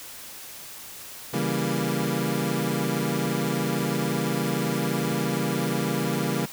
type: chord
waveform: 25% pulse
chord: C# diminished seventh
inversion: none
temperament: equal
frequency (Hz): 138.59 / 164.81 / 196 / 233.1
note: C#3 / E3 / G3 / Bb3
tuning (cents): 0 / 0 / 0 / 0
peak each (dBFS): -26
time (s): 1.33-6.46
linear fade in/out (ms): 10
effects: white hiss -41 dBFS RMS until 6.52 s